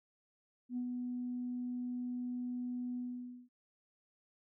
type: tone with ADSR envelope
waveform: sine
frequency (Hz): 246.9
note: B3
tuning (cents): 0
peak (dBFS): -33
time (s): 0.69-3.49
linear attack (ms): 79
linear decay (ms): 80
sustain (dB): -3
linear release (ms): 520
effects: tanh soft clip ceiling -30 dBFS